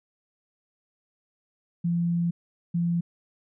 sine tone bursts at uneven times, 171.2 Hz, F3, 34 cents flat, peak -22 dBFS, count 2, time 1.84-2.31 / 2.74-3.01 s, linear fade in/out 10 ms, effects none

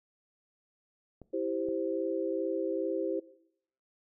clicks, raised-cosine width 2 ms, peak -34 dBFS, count 2, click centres 1.217 / 1.687 s
sine chord, C major, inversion first, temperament equal, 329.6 / 392 / 523.3 Hz, E4 / G4 / C5, 0 / 0 / 0 cents, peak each -34 dBFS, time 1.33-3.2 s, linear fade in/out 10 ms
effects noise-tail reverb RT60 0.7 s tail -18 dB re dry

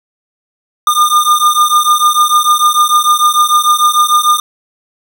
square beating tone pair, 1207 / 1213.7 Hz, D6 / D#6, +47 / -43 cents, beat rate 6.7 Hz, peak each -11 dBFS, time 0.87-4.4 s, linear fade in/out 2 ms, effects none

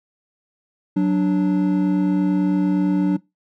triangle tone pair together, 184.89 / 293.7 Hz, F#3 / D4, -1 / 0 cents, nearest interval minor sixth, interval 801 cents, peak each -16 dBFS, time 0.96-3.17 s, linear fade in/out 10 ms, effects noise-tail reverb RT60 0.2 s tail -21 dB re dry

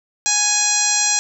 harmonic tone, 830.6 Hz, G#5, in tune, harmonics 1 / 2 / 3 / 4 / 5 / 6 / 7 / 8 / 9, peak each -27 / -28 / -26 / -30 / -24 / -30 / -20 / -23 / -20 dBFS, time 0.26-1.19 s, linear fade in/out 0 ms, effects 8-bit

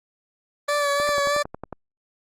20% pulse tone with vibrato, 576 Hz, D5, 34 cents flat, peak -15 dBFS, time 0.68-1.43 s, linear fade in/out 10 ms, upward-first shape sine, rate 3.2 Hz, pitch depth 30 cents each way
click train, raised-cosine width 1 ms, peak -18 dBFS, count 9, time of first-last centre 1-1.727 s, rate 11 Hz
effects low-pass 11000 Hz 12 dB/octave + Opus 24 kbps

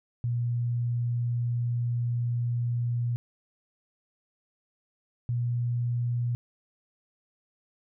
sine tone pair in turn, 119.8 / 120.42 Hz, A#2 / B2, +48 / -43 cents, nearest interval unison, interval 9 cents, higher second, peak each -25 dBFS, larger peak neither, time 0.24-3.16 / 5.29-6.35 s, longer first, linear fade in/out 0 ms, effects none

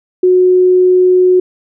sine tone, 365.9 Hz, F#4, 19 cents flat, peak -5 dBFS, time 0.23-1.4 s, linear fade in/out 5 ms, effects none

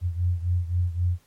sine beating tone pair, 87.31 / 91.11 Hz, F2 / F#2, 0 / -26 cents, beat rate 3.8 Hz, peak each -23 / -27 dBFS, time 0.01-1.19 s, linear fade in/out 50 ms, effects pink hiss -62 dBFS RMS until 1.26 s + MP3 64 kbps

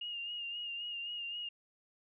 sine tone with vibrato, 2835 Hz, F7, 25 cents sharp, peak -38 dBFS, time 0.01-1.49 s, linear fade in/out 5 ms, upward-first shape sine, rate 3.8 Hz, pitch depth 37 cents each way, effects none

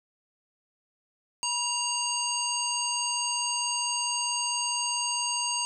harmonic tone with a mistuned harmonic, 932.3 Hz, A#5, in tune, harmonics 1 / 3 / 5 / 7 / 9, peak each -33 / -33 / -33 / -33 / -33 dBFS, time 1.43-5.65 s, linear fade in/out 0 ms, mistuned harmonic 1, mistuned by +67 cents, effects none

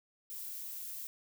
violet noise, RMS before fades -43 dBFS, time 0.3-1.07 s, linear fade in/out 0 ms, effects none

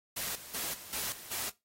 white noise with tremolo, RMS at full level -36 dBFS, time 0.16-1.5 s, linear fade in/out 10 ms, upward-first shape square, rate 2.6 Hz, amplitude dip 75%, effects noise-tail reverb RT60 0.2 s tail -18 dB re dry + AAC 48 kbps

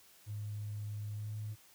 triangle tone with pitch glide, 104.8 to 107 Hz, G#2 to A2, +16 to -48 cents, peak -34 dBFS, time 0.26-1.56 s, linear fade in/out 50 ms, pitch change +36 cents, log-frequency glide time 1.12-1.32 s, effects tanh soft clip ceiling -36 dBFS + white hiss -62 dBFS RMS until 1.74 s

